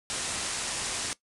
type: low-pass noise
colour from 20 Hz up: white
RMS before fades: -33 dBFS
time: 0.1-1.13 s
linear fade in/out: 0 ms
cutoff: 10000 Hz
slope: 96 dB/octave
effects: noise-tail reverb RT60 0.1 s tail -18 dB re dry